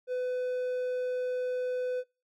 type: tone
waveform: triangle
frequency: 502 Hz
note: B4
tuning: 28 cents sharp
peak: -27 dBFS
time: 0.07-2.04 s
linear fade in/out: 50 ms
effects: noise-tail reverb RT60 0.3 s tail -25 dB re dry